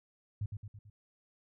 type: tone with echo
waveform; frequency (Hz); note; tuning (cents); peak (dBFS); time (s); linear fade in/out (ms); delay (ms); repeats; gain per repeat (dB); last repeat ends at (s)
sine; 103.83; G#2; 0; -32; 0.41-0.46; 5; 110; 4; -5; 0.9
effects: none